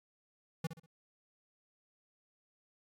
square tone with echo, 162.9 Hz, E3, 20 cents flat, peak -33 dBFS, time 0.64-0.67 s, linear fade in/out 5 ms, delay 64 ms, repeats 3, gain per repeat -10 dB, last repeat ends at 0.862 s, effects AAC 64 kbps

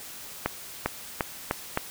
accelerating click train, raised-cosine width 0.5 ms, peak -9 dBFS, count 5, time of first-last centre 0.46-1.774 s, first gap 400 ms, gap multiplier 0.87, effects white hiss -42 dBFS RMS until 1.9 s

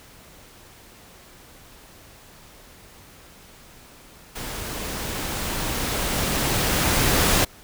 pink noise with level ramp, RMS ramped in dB -33 to -18 dBFS, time 4.35-7.45 s, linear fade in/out 10 ms, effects pink hiss -48 dBFS RMS until 7.63 s

